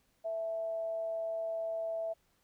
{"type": "tone with amplitude modulation", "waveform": "sine", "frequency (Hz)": 659.3, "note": "E5", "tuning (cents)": 0, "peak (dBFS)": -32, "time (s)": [0.24, 2.14], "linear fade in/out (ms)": 20, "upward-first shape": "sine", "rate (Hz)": 208, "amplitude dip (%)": 25, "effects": ["pink hiss -73 dBFS RMS until 2.43 s"]}